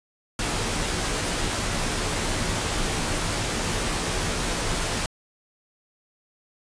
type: noise with comb filter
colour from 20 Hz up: pink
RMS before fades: -26 dBFS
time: 0.39-5.06 s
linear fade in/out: 2 ms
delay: 15 ms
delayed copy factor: -0.5
effects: resampled to 22050 Hz